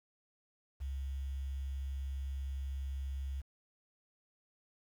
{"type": "tone with quantisation", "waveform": "sine", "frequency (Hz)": 67.8, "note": "C#2", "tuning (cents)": -38, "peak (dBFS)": -36, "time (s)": [0.8, 3.42], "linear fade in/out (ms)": 20, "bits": 10, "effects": []}